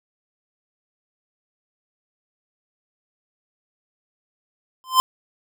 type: tone with exponential growth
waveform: square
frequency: 1035 Hz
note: C6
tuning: 19 cents flat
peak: -9 dBFS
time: 4.84-5 s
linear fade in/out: 0 ms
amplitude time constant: 34 ms
effects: none